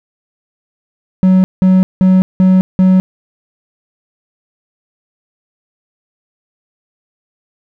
triangle tone bursts, 186.6 Hz, F#3, 15 cents sharp, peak -3 dBFS, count 5, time 1.23-3 s, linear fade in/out 0 ms, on 210 ms, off 180 ms, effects none

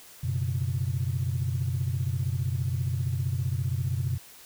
sine chord, F# suspended fourth, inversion none, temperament equal, 92.5 / 123.47 / 138.59 Hz, F#2 / B2 / C#3, 0 / 0 / 0 cents, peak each -29 / -28 / -31 dBFS, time 0.23-4.18 s, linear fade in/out 10 ms, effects tanh soft clip ceiling -18 dBFS + white hiss -50 dBFS RMS until 4.45 s

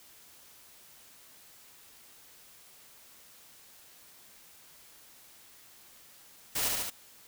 white noise with echo, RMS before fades -31 dBFS, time 6.55-6.69 s, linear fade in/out 10 ms, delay 71 ms, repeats 3, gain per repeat -2 dB, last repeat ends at 6.903 s, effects white hiss -56 dBFS RMS until 7.27 s

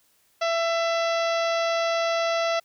harmonic tone, 668 Hz, E5, 23 cents sharp, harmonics 1 / 2 / 3 / 4 / 5 / 6 / 7 / 8 / 9, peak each -23 / -29 / -33 / -35 / -37 / -39 / -40 / -41 / -42 dBFS, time 0.41-2.6 s, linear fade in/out 10 ms, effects white hiss -64 dBFS RMS until 2.64 s

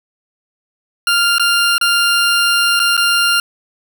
20% pulse tone with dropouts, 1396.9 Hz, F6, in tune, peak -6 dBFS, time 1.07-3.4 s, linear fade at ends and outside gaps 2 ms, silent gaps 1.383-1.396 / 1.781-1.812 / 2.794-2.799 / 2.968-2.976 s, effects none

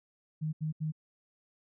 sine tone bursts, 155.56 Hz, D#3, in tune, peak -30 dBFS, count 3, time 0.41-0.922 s, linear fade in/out 20 ms, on 120 ms, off 76 ms, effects none

